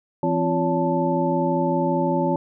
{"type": "tone cluster", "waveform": "sine", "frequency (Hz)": [167.7, 260.2, 345.5, 566, 879], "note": ["E3", "C4", "F4", "C#5", "A5"], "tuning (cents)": [30, -9, -19, 36, -2], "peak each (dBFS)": -25, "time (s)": [0.23, 2.36], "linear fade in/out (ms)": 2, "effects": []}